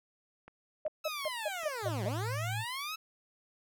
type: click train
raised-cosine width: 0.5 ms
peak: -35 dBFS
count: 5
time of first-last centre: 0.48-2.018 s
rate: 2.6 Hz
type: tone bursts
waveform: sine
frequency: 616 Hz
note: D#5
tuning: 17 cents flat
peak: -30 dBFS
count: 7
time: 0.85-2.087 s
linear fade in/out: 5 ms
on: 31 ms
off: 170 ms
type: linear two-way sweep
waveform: 15% pulse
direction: down then up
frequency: 1318.5 to 174.61 to 1318.5 Hz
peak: -30 dBFS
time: 1.04-2.96 s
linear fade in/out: 10 ms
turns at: 2.04 s
type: tone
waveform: sine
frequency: 110.9 Hz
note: A2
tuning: 14 cents sharp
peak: -34 dBFS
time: 1.82-2.65 s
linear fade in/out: 50 ms
effects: none